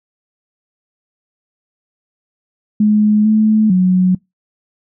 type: tone with pitch steps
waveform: sine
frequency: 211.4 / 216.3 / 183.8 Hz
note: G#3 / A3 / F#3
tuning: +31 / -29 / -11 cents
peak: -8 dBFS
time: 2.8-4.15 s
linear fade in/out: 5 ms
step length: 450 ms
effects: noise-tail reverb RT60 0.2 s tail -26 dB re dry